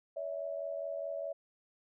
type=tone pair together; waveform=sine; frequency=567 / 651.8 Hz; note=C#5 / E5; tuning=+39 / -20 cents; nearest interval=major second; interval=241 cents; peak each=-38 / -39 dBFS; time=0.16-1.33 s; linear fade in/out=10 ms; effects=none